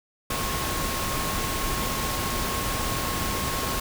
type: tone in noise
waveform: sine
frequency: 1084 Hz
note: C#6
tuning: 39 cents flat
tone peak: -33 dBFS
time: 0.3-3.8 s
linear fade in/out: 5 ms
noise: pink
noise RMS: -28 dBFS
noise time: 0.3-3.8 s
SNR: -8 dB
effects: none